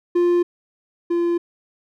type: tone pair in turn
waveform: triangle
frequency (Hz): 350 / 343.8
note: F4 / F4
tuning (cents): +4 / -27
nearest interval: unison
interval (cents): 31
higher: first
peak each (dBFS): -12 / -15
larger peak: first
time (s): 0.15-0.43 / 1.1-1.38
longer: neither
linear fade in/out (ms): 10
effects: none